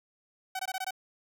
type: tone bursts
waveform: sawtooth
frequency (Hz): 756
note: F#5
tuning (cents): +37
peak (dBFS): -28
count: 6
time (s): 0.55-0.908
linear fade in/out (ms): 5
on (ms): 43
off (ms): 20
effects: none